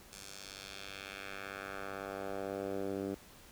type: tone with band-pass filter sweep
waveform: 10% pulse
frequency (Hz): 98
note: G2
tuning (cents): 0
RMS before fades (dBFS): -42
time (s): 0.12-3.15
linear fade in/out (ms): 10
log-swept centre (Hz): 7400 to 310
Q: 1.2
effects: pink hiss -57 dBFS RMS until 3.51 s